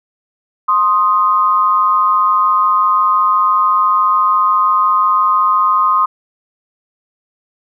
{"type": "tone pair together", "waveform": "sine", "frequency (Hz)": [1050.9, 1245], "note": ["C6", "D#6"], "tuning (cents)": [7, 1], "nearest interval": "minor third", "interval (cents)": 294, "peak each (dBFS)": -12, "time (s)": [0.68, 6.06], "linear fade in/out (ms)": 10, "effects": []}